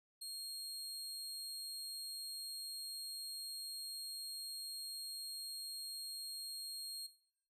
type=tone; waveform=25% pulse; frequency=4249 Hz; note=C8; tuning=26 cents sharp; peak=-40 dBFS; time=0.21-7.07 s; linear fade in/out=10 ms; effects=noise-tail reverb RT60 0.7 s tail -18 dB re dry